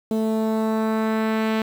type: tone with low-pass filter sweep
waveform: sawtooth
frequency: 220 Hz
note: A3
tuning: in tune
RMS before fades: -22 dBFS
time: 0.11-1.62 s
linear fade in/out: 2 ms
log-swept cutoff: 530 to 3000 Hz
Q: 1.1
effects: 7-bit